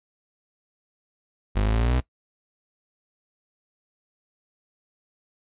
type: exponential sweep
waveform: 35% pulse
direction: up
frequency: 49.43 to 64.8 Hz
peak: -18 dBFS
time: 1.55-2.01 s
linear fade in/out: 20 ms
effects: noise-tail reverb RT60 0.1 s tail -19 dB re dry + resampled to 8000 Hz